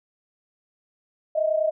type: tone pair together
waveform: sine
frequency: 622.3 / 652.2 Hz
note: D#5 / E5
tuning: 0 / -19 cents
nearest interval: minor second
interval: 81 cents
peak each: -21 / -25 dBFS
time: 1.35-1.71 s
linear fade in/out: 10 ms
effects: none